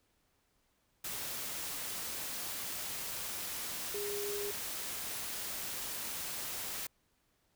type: tone in noise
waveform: sine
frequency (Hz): 408.7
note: G#4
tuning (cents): -28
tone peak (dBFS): -37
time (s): 3.94-4.51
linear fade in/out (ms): 5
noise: white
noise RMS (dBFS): -40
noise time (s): 1.04-6.87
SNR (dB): 0
effects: pink hiss -75 dBFS RMS until 7.55 s